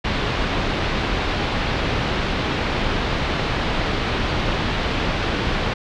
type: low-pass noise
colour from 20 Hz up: pink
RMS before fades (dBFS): -22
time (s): 0.04-5.74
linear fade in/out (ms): 10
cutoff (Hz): 4000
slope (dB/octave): 24
effects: none